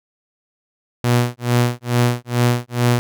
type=tone with tremolo; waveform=sawtooth; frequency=121.3 Hz; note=B2; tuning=31 cents flat; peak=-8 dBFS; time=1.04-2.99 s; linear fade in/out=0 ms; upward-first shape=sine; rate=2.3 Hz; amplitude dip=100%; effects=none